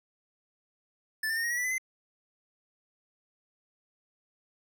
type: tone with pitch steps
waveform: square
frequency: 1753 / 1794 / 1835.9 / 1878.8 / 1922.7 / 1967.7 / 2014 / 2061 Hz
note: A6 / A6 / A#6 / A#6 / B6 / B6 / B6 / C7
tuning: -7 / +33 / -27 / +13 / -47 / -7 / +33 / -27 cents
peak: -29 dBFS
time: 1.23-1.782 s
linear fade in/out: 5 ms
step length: 69 ms
effects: none